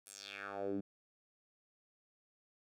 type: tone with band-pass filter sweep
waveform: 10% pulse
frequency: 99.7 Hz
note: G2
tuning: 30 cents sharp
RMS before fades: -43 dBFS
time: 0.06-0.81 s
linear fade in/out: 10 ms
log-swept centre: 11000 to 220 Hz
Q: 3.2
effects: none